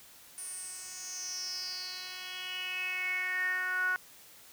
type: tone with band-pass filter sweep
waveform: 10% pulse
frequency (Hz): 367.7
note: F#4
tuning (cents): -11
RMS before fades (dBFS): -36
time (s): 0.38-3.96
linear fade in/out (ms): 0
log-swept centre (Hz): 9700 to 1400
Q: 7.8
effects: white hiss -55 dBFS RMS until 4.52 s